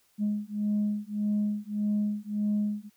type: beating tone pair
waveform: sine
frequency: 207.7 / 209.4 Hz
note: G#3 / G#3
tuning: 0 / +15 cents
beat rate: 1.7 Hz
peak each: -28 dBFS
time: 0.18-2.9 s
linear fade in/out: 50 ms
effects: tanh soft clip ceiling -21 dBFS + white hiss -67 dBFS RMS until 2.96 s